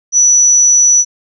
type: tone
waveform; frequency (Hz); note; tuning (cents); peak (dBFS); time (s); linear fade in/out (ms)
sine; 5920; F#8; 0; -5; 0.12-1.05; 50
effects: none